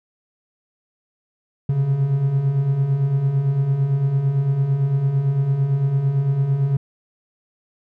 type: beating tone pair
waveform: triangle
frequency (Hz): 130.81 / 139.71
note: C3 / C#3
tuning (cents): 0 / +14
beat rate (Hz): 8.9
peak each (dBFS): -23 / -15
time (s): 1.69-6.77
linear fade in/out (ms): 5
effects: none